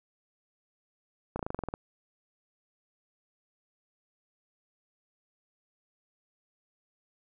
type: slowing click train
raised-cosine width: 1 ms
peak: -19 dBFS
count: 10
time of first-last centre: 1.36-1.739 s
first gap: 33 ms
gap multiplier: 1.06
effects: none